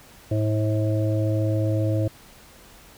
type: harmonic tone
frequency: 107.5 Hz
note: A2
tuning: 40 cents flat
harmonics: 1 / 3 / 5 / 6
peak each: -21 / -27 / -29 / -33 dBFS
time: 0.31-2.08 s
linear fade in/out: 5 ms
effects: pink hiss -49 dBFS RMS until 2.97 s